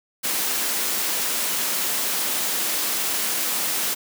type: high-pass noise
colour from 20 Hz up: white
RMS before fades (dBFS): -24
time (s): 0.23-3.95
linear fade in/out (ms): 20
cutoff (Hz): 180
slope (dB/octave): 24
effects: none